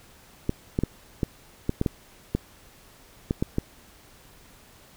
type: clicks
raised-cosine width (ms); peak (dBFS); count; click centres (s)
3; -10; 11; 0.494 / 0.789 / 0.836 / 1.232 / 1.694 / 1.814 / 1.862 / 2.35 / 3.309 / 3.425 / 3.584
effects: pink hiss -53 dBFS RMS until 4.96 s